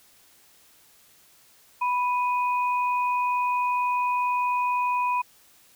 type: tone pair together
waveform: sine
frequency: 987.8 / 2489 Hz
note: B5 / D#7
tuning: 0 / 0 cents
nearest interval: octave + major third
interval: 1600 cents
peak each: -22 / -32 dBFS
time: 1.81-5.22 s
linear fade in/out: 10 ms
effects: white hiss -57 dBFS RMS until 5.75 s